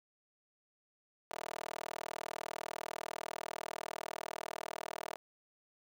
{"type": "tone with high-pass filter", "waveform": "15% pulse", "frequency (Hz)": 40.03, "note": "D#1", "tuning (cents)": 50, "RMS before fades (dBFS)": -45, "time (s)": [1.31, 5.16], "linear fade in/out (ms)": 0, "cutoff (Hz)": 650, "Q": 2, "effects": []}